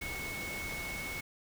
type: tone in noise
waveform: sine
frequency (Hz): 2200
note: C#7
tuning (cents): -14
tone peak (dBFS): -39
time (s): 0.01-1.21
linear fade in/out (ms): 10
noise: pink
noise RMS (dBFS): -42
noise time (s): 0.01-1.21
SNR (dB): 0
effects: none